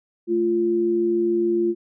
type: tone pair together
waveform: sine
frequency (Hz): 220 / 346.8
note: A3 / F4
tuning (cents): 0 / -12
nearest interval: minor sixth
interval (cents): 788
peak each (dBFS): -27 / -18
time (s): 0.27-1.75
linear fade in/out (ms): 50
effects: none